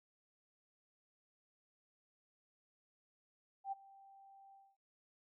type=tone with ADSR envelope; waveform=sine; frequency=784 Hz; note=G5; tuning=in tune; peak=-36 dBFS; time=3.64-4.77 s; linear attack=80 ms; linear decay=19 ms; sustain=-22 dB; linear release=240 ms; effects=none